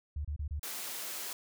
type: tone bursts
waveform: sine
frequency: 73.7 Hz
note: D2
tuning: 7 cents sharp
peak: -33 dBFS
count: 4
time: 0.16-0.595 s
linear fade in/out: 5 ms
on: 87 ms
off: 29 ms
type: high-pass noise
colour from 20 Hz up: white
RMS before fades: -40 dBFS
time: 0.63-1.33 s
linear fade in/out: 2 ms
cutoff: 290 Hz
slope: 12 dB/octave
effects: none